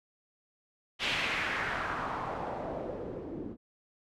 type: noise with low-pass filter sweep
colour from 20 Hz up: white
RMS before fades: -35 dBFS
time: 0.99-3.57 s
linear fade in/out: 50 ms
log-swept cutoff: 3100 to 280 Hz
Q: 2.2
effects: none